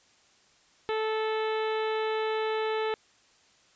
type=harmonic tone; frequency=437.3 Hz; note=A4; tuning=11 cents flat; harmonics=1 / 2 / 3 / 4 / 5 / 6 / 7 / 8 / 9; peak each=-28 / -34 / -38 / -40 / -42 / -44 / -45 / -46 / -47 dBFS; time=0.89-2.94 s; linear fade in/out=0 ms; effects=white hiss -62 dBFS RMS until 3.75 s + resampled to 16000 Hz